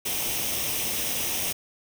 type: noise with comb filter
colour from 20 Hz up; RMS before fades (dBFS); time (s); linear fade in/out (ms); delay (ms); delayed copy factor
white; -28; 0.05-1.53; 10; 0.34; +0.55
effects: none